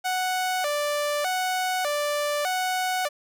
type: tone with vibrato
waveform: sawtooth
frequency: 659.3 Hz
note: E5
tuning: in tune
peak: -20 dBFS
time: 0.04-3.09 s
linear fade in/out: 20 ms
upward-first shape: square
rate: 0.83 Hz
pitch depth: 200 cents each way
effects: none